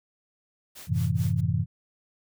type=noise with tremolo; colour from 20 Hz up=white; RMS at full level=-43 dBFS; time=0.75-1.41 s; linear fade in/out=10 ms; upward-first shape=sine; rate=4.6 Hz; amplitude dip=100%
type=chord; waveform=sine; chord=F# half-diminished seventh; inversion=none; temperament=equal; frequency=92.5 / 110 / 130.81 / 164.81 Hz; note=F#2 / A2 / C3 / E3; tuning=0 / 0 / 0 / 0 cents; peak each=-28 dBFS; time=0.87-1.66 s; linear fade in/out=50 ms
effects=none